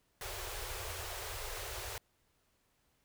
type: band-stop noise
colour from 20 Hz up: pink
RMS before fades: -42 dBFS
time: 0.21-1.98 s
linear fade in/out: 2 ms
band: 110 to 360 Hz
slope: 96 dB/octave
effects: pink hiss -75 dBFS RMS until 3.04 s